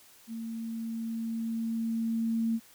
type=tone with level ramp; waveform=sine; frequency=227 Hz; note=A#3; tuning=46 cents flat; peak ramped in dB=-35 to -25 dBFS; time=0.27-2.6 s; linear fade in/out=50 ms; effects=white hiss -57 dBFS RMS until 2.74 s